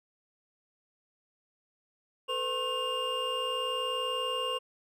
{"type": "tone cluster", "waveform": "triangle", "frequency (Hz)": [447.6, 508, 1075, 2811], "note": ["A4", "B4", "C6", "F7"], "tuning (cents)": [30, 49, 47, 11], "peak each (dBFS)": [-38, -33, -33, -32], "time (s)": [2.28, 4.59], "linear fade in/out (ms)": 20, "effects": []}